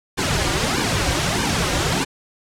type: noise with flanger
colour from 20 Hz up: pink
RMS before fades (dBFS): -20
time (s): 0.17-2.05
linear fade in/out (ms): 20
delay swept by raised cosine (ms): 1.5 to 4.7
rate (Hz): 1.6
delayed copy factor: -0.9
effects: low-pass 8000 Hz 12 dB/octave